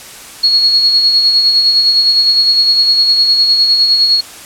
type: tone with tremolo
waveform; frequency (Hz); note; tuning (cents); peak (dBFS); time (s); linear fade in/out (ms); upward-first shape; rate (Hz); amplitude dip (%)
sine; 4327; C#8; -43; -5; 0.43-4.21; 10; sine; 9.8; 40
effects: white hiss -32 dBFS RMS until 4.45 s + low-pass 11000 Hz 12 dB/octave